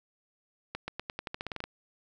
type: accelerating click train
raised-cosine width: 0.3 ms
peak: -19 dBFS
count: 13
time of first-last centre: 0.75-1.64 s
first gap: 130 ms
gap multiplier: 0.89
effects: none